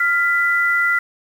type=tone pair together; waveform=sine; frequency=1396.9 / 1990.2 Hz; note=F6 / B6; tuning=0 / +13 cents; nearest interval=tritone; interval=613 cents; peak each=-17 dBFS; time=0-0.99 s; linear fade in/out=5 ms; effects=7-bit